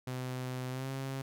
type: tone with pitch glide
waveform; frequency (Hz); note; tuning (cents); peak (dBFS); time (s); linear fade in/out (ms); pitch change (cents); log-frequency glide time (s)
sawtooth; 127.7 to 134.28; C3 to C3; -42 to +45; -32; 0.07-1.22; 5; +87; 0.7-0.89
effects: none